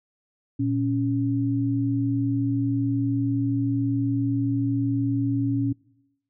sine tone pair together, 116.8 / 277.8 Hz, A#2 / C#4, +4 / +4 cents, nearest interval octave + minor third, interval 1500 cents, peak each -25 / -23 dBFS, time 0.59-5.73 s, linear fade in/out 10 ms, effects noise-tail reverb RT60 0.9 s tail -24 dB re dry

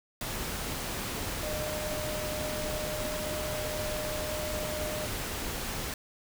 sine tone in noise, 610 Hz, D#5, 34 cents flat, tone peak -35 dBFS, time 1.43-5.06 s, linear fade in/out 2 ms, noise pink, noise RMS -35 dBFS, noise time 0.21-5.94 s, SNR -3 dB, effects none

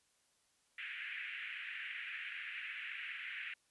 white band-pass noise, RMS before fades -45 dBFS, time 0.78-3.54 s, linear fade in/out 5 ms, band 1600 to 2700 Hz, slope 48 dB/octave, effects white hiss -75 dBFS RMS until 3.7 s + resampled to 24000 Hz

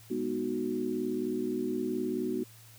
sine chord, G# minor seventh, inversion none, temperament equal, 207.7 / 246.9 / 311.1 / 370 Hz, G#3 / B3 / D#4 / F#4, 0 / 0 / 0 / 0 cents, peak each -39 / -34 / -36 / -33 dBFS, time 0.1-2.44 s, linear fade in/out 10 ms, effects added 113 Hz sine -54 dBFS peak until 2.78 s + white hiss -56 dBFS RMS until 2.78 s

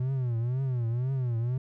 triangle tone with vibrato, 124.2 Hz, B2, 10 cents sharp, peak -24 dBFS, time 0-1.58 s, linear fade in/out 5 ms, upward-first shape triangle, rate 2 Hz, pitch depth 170 cents each way, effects none

